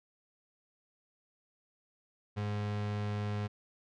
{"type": "tone", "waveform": "35% pulse", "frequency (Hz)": 103.83, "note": "G#2", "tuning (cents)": 0, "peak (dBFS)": -31, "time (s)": [2.36, 3.48], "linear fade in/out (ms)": 20, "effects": ["low-pass 4000 Hz 12 dB/octave"]}